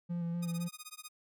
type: tone with vibrato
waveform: triangle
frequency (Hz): 171.1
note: F3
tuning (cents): -35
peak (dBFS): -31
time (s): 0.09-0.69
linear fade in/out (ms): 20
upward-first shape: square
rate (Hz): 4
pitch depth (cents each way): 18
type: tone with tremolo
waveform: 5% pulse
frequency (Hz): 1238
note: D#6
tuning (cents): -9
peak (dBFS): -31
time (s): 0.42-1.09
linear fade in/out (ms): 10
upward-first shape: sine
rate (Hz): 16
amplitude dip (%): 100
effects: none